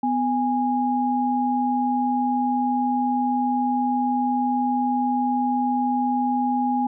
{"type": "tone pair together", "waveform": "sine", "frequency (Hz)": [250.3, 824], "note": ["B3", "G#5"], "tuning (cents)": [23, -14], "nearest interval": "octave + major sixth", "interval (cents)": 2063, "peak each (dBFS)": -22, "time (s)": [0.03, 6.87], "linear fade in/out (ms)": 5, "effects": []}